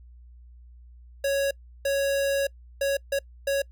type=tone bursts at uneven times; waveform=square; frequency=554.4 Hz; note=C#5; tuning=in tune; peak=-23 dBFS; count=5; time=1.24-1.51 / 1.85-2.47 / 2.81-2.97 / 3.12-3.19 / 3.47-3.62 s; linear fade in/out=5 ms; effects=noise-tail reverb RT60 0.1 s tail -26 dB re dry + added 60 Hz sine -46 dBFS peak until 3.71 s